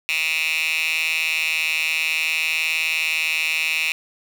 10% pulse tone with high-pass filter, 159.4 Hz, D#3, 42 cents sharp, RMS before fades -22 dBFS, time 0.09-3.92 s, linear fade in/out 0 ms, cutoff 2600 Hz, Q 6, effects none

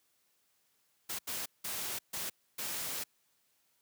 white noise bursts at uneven times, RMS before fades -38 dBFS, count 5, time 1.09-1.19 / 1.27-1.46 / 1.64-1.99 / 2.13-2.3 / 2.58-3.04 s, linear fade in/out 10 ms, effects white hiss -74 dBFS RMS until 3.81 s + high-pass 80 Hz 12 dB/octave

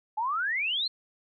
sine exponential sweep, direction up, 830.6 to 4294 Hz, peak -26 dBFS, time 0.17-0.88 s, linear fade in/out 10 ms, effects none

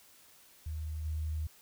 sine tone with level steps, 77.78 Hz, D#2, in tune, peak -35 / -32 dBFS, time 0.66-1.47 s, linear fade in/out 5 ms, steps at 1.04 s, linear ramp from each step 20 ms, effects white hiss -60 dBFS RMS until 1.61 s

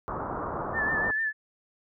white low-pass noise, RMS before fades -33 dBFS, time 0.08-1.11 s, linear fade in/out 0 ms, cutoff 1300 Hz, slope 48 dB/octave
sine tone with vibrato, 1760 Hz, A6, in tune, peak -25 dBFS, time 0.73-1.33 s, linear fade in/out 50 ms, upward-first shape sine, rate 6.7 Hz, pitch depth 39 cents each way
effects none

